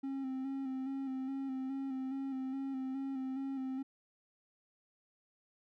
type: tone with vibrato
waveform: triangle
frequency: 266.7 Hz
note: C4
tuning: 33 cents sharp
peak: -34 dBFS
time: 0.03-3.83 s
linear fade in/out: 10 ms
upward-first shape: square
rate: 2.4 Hz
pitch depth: 29 cents each way
effects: none